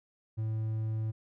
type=tone; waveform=triangle; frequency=110 Hz; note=A2; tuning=in tune; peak=-28 dBFS; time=0.37-1.12 s; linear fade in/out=20 ms; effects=none